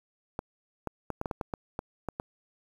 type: clicks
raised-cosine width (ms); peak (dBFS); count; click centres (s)
1; -18; 11; 0.391 / 0.873 / 1.103 / 1.214 / 1.258 / 1.312 / 1.412 / 1.538 / 1.791 / 2.087 / 2.199
effects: 8-bit